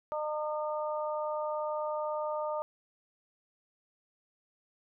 harmonic tone, 303.7 Hz, D#4, 42 cents flat, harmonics 2 / 3 / 4, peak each -33 / -37 / -39 dBFS, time 0.12-2.62 s, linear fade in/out 0 ms, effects none

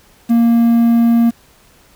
triangle tone with quantisation, 233.1 Hz, A#3, in tune, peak -6 dBFS, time 0.29-1.31 s, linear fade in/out 20 ms, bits 6, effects pink hiss -49 dBFS RMS until 1.95 s

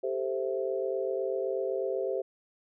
sine chord, A minor seventh, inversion third, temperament equal, 392 / 440 / 523.3 / 659.3 Hz, G4 / A4 / C5 / E5, 0 / 0 / 0 / 0 cents, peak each -32 / -37 / -32 / -38 dBFS, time 0.03-2.22 s, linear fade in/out 10 ms, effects none

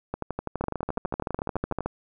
two click trains, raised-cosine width 1 ms, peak -14 / -15 dBFS, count 18 / 21, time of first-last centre 0.61-1.86 / 0.14-1.807 s, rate 13.6 / 12 Hz, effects none

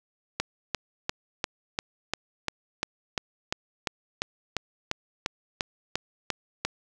click train, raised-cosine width 0.2 ms, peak -9 dBFS, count 19, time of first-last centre 0.4-6.65 s, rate 2.88 Hz, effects none

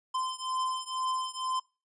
square beating tone pair, 1032 / 1034.1 Hz, C6 / C6, -24 / -21 cents, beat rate 2.1 Hz, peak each -34 / -35 dBFS, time 0.14-1.6 s, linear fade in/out 10 ms, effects noise-tail reverb RT60 0.3 s tail -23 dB re dry + resampled to 22050 Hz

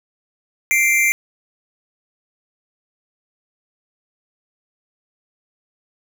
square tone pair together, 2093 / 2349 Hz, C7 / D7, 0 / 0 cents, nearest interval major second, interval 200 cents, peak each -17 dBFS, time 0.71-1.12 s, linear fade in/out 0 ms, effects none

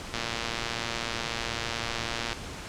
click train, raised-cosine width 0.2 ms, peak -13 dBFS, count 255, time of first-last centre 0.14-2.33 s, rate 116 Hz, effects pink hiss -39 dBFS RMS until 2.68 s + low-pass 7000 Hz 12 dB/octave

